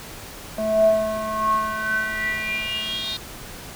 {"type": "tone with band-pass filter sweep", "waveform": "square", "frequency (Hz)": 217.3, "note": "A3", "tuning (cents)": -21, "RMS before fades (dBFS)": -23, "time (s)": [0.58, 3.17], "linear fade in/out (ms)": 5, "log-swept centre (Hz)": [530, 3900], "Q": 9.7, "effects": ["pink hiss -38 dBFS RMS until 3.75 s"]}